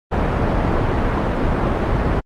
pink low-pass noise, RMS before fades -18 dBFS, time 0.11-2.21 s, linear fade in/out 20 ms, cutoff 1300 Hz, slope 12 dB/octave, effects Opus 32 kbps

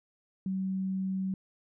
sine tone, 190 Hz, F#3, 46 cents sharp, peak -29 dBFS, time 0.46-1.34 s, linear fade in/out 2 ms, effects none

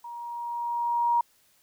sine tone with level ramp, 947 Hz, A#5, 27 cents sharp, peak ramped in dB -37 to -19 dBFS, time 0.04-1.21 s, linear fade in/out 5 ms, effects white hiss -64 dBFS RMS until 1.62 s

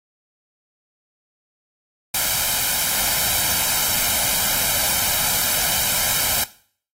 white noise with comb filter, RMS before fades -20 dBFS, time 2.14-6.44 s, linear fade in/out 5 ms, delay 1.3 ms, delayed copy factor +0.65, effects noise-tail reverb RT60 0.5 s tail -18 dB re dry + AAC 48 kbps

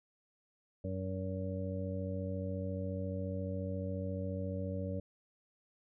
harmonic tone, 94.3 Hz, F#2, 33 cents sharp, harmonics 1 / 2 / 3 / 5 / 6, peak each -38 / -41 / -45 / -45 / -43 dBFS, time 0.84-5 s, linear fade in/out 5 ms, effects none

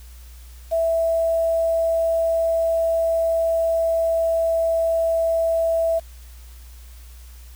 sine tone with quantisation, 659.3 Hz, E5, in tune, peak -17 dBFS, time 0.71-6 s, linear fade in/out 20 ms, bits 7, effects added 60 Hz sine -39 dBFS peak until 7.55 s + white hiss -51 dBFS RMS until 7.55 s

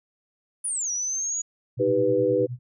sine linear two-way sweep, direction down then up, 9956 to 5760 to 6820 Hz, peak -25 dBFS, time 0.64-1.42 s, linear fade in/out 10 ms, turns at 0.91 s
sine tone with tremolo, 123.47 Hz, B2, in tune, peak -28 dBFS, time 1.77-2.59 s, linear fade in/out 10 ms, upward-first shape sine, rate 9.6 Hz, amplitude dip 90%
sine chord, Eb augmented, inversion none, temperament equal, 311.1 / 392 / 493.9 Hz, Eb4 / G4 / B4, 0 / 0 / 0 cents, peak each -27 / -24 / -21 dBFS, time 1.79-2.47 s, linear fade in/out 20 ms
effects none

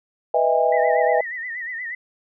sine chord, E major seventh, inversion second, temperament equal with one note detuned, 493.9 / 622.3 / 659.3 / 811.2 Hz, B4 / D#5 / E5 / G#5, 0 / 0 / 0 / -41 cents, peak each -21 dBFS, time 0.34-1.21 s, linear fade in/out 5 ms
sine tone with vibrato, 1914 Hz, A#6, 45 cents sharp, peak -27 dBFS, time 0.72-1.95 s, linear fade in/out 5 ms, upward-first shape sine, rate 8.4 Hz, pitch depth 96 cents each way
effects none

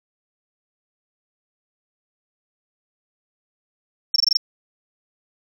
sine tone bursts, 5450 Hz, F8, 43 cents flat, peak -11 dBFS, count 6, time 4.14-4.371 s, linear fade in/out 5 ms, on 21 ms, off 21 ms, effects tanh soft clip ceiling -9 dBFS

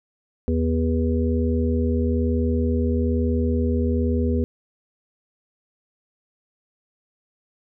harmonic tone, 81.1 Hz, E2, 28 cents flat, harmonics 1 / 3 / 5 / 6, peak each -21 / -23 / -28 / -29 dBFS, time 0.48-4.44 s, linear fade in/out 0 ms, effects none

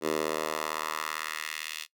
10% pulse tone with high-pass filter sweep, 77.78 Hz, D#2, in tune, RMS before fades -33 dBFS, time 0.01-1.87 s, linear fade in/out 50 ms, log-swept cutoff 370 to 3000 Hz, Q 1.5, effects noise-tail reverb RT60 0.1 s tail -20 dB re dry

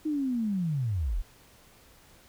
sine linear sweep, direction down, 315 to 30.01 Hz, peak -26 dBFS, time 0.05-1.22 s, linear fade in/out 10 ms, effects pink hiss -57 dBFS RMS until 2.28 s

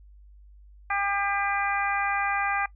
harmonic tone, 400 Hz, G4, 35 cents sharp, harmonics 2 / 3 / 4 / 5 / 6, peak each -28 / -30 / -31 / -32 / -33 dBFS, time 0.9-2.66 s, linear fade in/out 5 ms, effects noise-tail reverb RT60 0.1 s tail -19 dB re dry + added 50 Hz sine -48 dBFS peak until 2.75 s

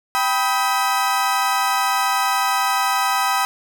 35% pulse chord, G augmented, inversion none, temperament equal with one note detuned, 784 / 987.8 / 1269.2 Hz, G5 / B5 / D#6, 0 / 0 / +34 cents, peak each -20 dBFS, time 0.15-3.45 s, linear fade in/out 0 ms, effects none

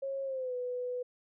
sine tone with pitch glide, 544 to 496 Hz, C#5 to B4, -33 to +7 cents, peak -33 dBFS, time 0.02-1.03 s, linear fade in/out 10 ms, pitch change -160 cents, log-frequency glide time 0.24-0.55 s, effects none

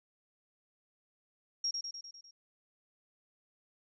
sine tone with echo, 5588 Hz, F8, in tune, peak -30 dBFS, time 1.64-1.71 s, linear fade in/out 5 ms, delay 100 ms, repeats 6, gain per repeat -4 dB, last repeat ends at 2.31 s, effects none

